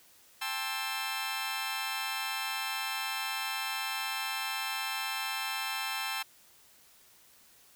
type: chord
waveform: 15% pulse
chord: A minor seventh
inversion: third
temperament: just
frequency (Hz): 792 / 880 / 1056 / 1320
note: G5 / A5 / C6 / E6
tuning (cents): +18 / 0 / +16 / +2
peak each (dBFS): -33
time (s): 0.41-6.23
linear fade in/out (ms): 10
effects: white hiss -60 dBFS RMS until 7.75 s